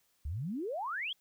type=exponential sweep; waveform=sine; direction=up; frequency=64.8 to 3407 Hz; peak=-34 dBFS; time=0.25-1.13 s; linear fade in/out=5 ms; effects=white hiss -73 dBFS RMS until 1.2 s